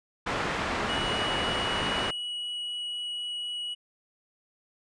white low-pass noise, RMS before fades -30 dBFS, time 0.26-2.11 s, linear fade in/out 10 ms, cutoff 1700 Hz, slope 12 dB/octave
triangle tone, 2924 Hz, F#7, 21 cents flat, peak -30 dBFS, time 0.88-3.75 s, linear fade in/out 20 ms
effects resampled to 22050 Hz

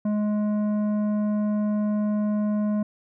triangle tone with tanh clipping, 209.8 Hz, G#3, 18 cents sharp, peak -23 dBFS, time 0.05-2.83 s, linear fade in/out 5 ms, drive 14 dB, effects none

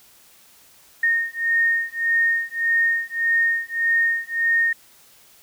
sine beating tone pair, 1842 / 1843.7 Hz, A#6 / A#6, -21 / -20 cents, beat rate 1.7 Hz, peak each -21 dBFS, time 1.03-4.73 s, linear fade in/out 5 ms, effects white hiss -52 dBFS RMS until 5.42 s

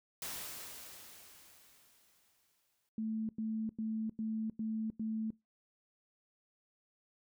white noise with exponential decay, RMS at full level -41 dBFS, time 0.22-2.89 s, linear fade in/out 1 ms, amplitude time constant 580 ms
sine tone bursts, 220 Hz, A3, in tune, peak -34 dBFS, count 6, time 2.98-5.305 s, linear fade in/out 2 ms, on 310 ms, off 93 ms
effects noise-tail reverb RT60 0.2 s tail -22 dB re dry

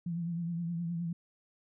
sine tone with vibrato, 169.9 Hz, F3, 47 cents flat, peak -32 dBFS, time 0.06-1.13 s, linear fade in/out 5 ms, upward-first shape triangle, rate 9.6 Hz, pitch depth 60 cents each way, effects none

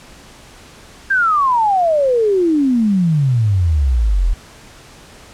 sine exponential sweep, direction down, 1619 to 39.04 Hz, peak -11 dBFS, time 1.1-4.34 s, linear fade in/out 10 ms, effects pink hiss -41 dBFS RMS until 5.33 s + low-pass 9000 Hz 12 dB/octave

